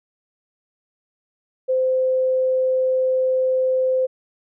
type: tone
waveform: sine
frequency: 517 Hz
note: C5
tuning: 21 cents flat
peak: -16 dBFS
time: 1.68-4.07 s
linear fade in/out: 20 ms
effects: none